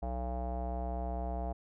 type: tone with low-pass filter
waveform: square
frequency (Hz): 62.2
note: B1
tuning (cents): +13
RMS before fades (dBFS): -36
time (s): 0.02-1.53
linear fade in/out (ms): 10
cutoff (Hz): 730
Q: 8.7
effects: none